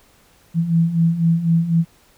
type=beating tone pair; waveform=sine; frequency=163.7 / 167.7 Hz; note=E3 / E3; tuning=-12 / +30 cents; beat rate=4 Hz; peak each=-20 / -15 dBFS; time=0.54-1.85 s; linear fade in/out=50 ms; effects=pink hiss -54 dBFS RMS until 2.17 s